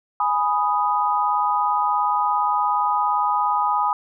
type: chord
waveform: sine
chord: G# minor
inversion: none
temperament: equal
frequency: 830.6 / 987.8 / 1244.5 Hz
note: G#5 / B5 / D#6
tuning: 0 / 0 / 0 cents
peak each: -22 dBFS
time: 0.2-3.93 s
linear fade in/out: 2 ms
effects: none